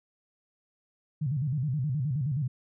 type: tone with vibrato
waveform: sine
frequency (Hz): 138.59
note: C#3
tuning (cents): 0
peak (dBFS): -26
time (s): 1.21-2.48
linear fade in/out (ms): 10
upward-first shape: square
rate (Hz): 9.5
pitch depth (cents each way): 170
effects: none